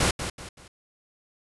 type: noise with echo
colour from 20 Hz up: pink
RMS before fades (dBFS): -22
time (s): 0-0.11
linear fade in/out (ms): 5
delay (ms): 190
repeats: 3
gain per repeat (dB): -9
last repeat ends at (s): 0.68
effects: resampled to 24000 Hz